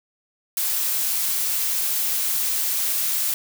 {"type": "noise", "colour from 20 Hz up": "blue", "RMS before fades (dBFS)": -23, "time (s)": [0.57, 3.34], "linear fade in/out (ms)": 2, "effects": []}